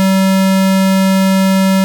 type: tone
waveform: square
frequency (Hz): 191.4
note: G3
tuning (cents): -41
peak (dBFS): -9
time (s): 0-1.84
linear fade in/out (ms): 0
effects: none